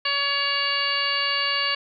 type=harmonic tone; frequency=564 Hz; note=C#5; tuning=30 cents sharp; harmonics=1 / 2 / 3 / 4 / 5 / 6 / 7 / 8; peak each=-36 / -29 / -29 / -30 / -26 / -36 / -36 / -27 dBFS; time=0.05-1.75 s; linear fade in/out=5 ms; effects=none